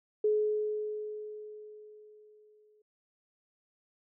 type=tone with exponential decay; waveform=sine; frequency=424.7 Hz; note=G#4; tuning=39 cents sharp; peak=-23 dBFS; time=0.24-2.82 s; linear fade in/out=5 ms; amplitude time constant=560 ms; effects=none